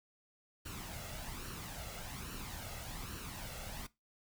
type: noise with flanger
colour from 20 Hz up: pink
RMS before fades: -45 dBFS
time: 0.65-3.87 s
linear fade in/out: 10 ms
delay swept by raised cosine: 0.7 to 1.49 ms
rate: 1.2 Hz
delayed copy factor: +0.55
effects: noise-tail reverb RT60 0.2 s tail -19 dB re dry